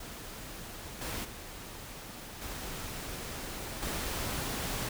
pink noise with level steps, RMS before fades -44 / -37 / -45 / -40 / -35 dBFS, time 0-4.89 s, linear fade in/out 5 ms, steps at 1.01 / 1.24 / 2.41 / 3.82 s, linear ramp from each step 10 ms, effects none

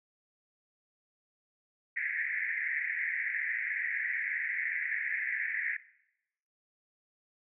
pink band-pass noise, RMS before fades -34 dBFS, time 1.96-5.77 s, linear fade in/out 10 ms, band 1700 to 2200 Hz, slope 96 dB/octave, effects noise-tail reverb RT60 0.8 s tail -18 dB re dry

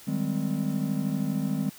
triangle chord, Ab major seventh, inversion second, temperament just, 155.74 / 194.67 / 207.7 / 259.6 Hz, Eb3 / G3 / Ab3 / C4, +2 / -12 / 0 / -13 cents, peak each -29 dBFS, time 0.07-1.7 s, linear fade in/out 10 ms, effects white hiss -49 dBFS RMS until 1.78 s

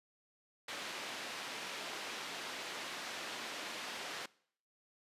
white band-pass noise, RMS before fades -44 dBFS, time 0.68-4.26 s, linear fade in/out 5 ms, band 240 to 3600 Hz, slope 12 dB/octave, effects noise-tail reverb RT60 0.6 s tail -22 dB re dry + resampled to 32000 Hz

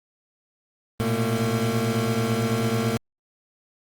square tone cluster, 112.3 / 121.4 / 219.3 / 233.7 / 454.4 Hz, A2 / B2 / A3 / A#3 / A#4, +36 / -29 / -6 / +5 / -44 cents, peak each -29 dBFS, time 1-2.97 s, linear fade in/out 0 ms, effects Opus 32 kbps

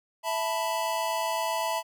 square chord, E suspended fourth, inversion none, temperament equal, 659.3 / 880 / 987.8 Hz, E5 / A5 / B5, 0 / 0 / 0 cents, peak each -32 dBFS, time 0.23-1.83 s, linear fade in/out 50 ms, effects none

